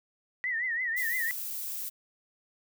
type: tone with vibrato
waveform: sine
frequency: 1921 Hz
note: B6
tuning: 48 cents flat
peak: -28 dBFS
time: 0.44-1.31 s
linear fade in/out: 0 ms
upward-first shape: triangle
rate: 5.9 Hz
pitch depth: 140 cents each way
type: noise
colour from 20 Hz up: violet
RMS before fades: -36 dBFS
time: 0.96-1.9 s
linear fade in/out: 20 ms
effects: none